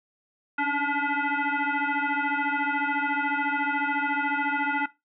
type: tone with frequency modulation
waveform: sine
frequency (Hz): 280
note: C#4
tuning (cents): +18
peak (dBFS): -23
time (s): 0.58-4.86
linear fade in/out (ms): 5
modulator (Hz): 574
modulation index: 3.2
effects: noise-tail reverb RT60 0.2 s tail -17 dB re dry